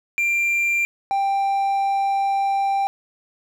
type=tone pair in turn; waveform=triangle; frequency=2375 / 788.2 Hz; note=D7 / G5; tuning=+19 / +9 cents; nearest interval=octave + perfect fifth; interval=1910 cents; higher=first; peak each=-16 dBFS; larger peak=neither; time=0.18-0.85 / 1.11-2.87 s; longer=second; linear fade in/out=0 ms; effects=none